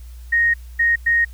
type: tone bursts at uneven times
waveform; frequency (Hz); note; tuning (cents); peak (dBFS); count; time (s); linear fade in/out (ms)
sine; 1864.7; A#6; 0; -13; 3; 0.32-0.54 / 0.79-0.96 / 1.06-1.25; 10
effects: added 60 Hz sine -34 dBFS peak until 1.33 s + white hiss -53 dBFS RMS until 1.33 s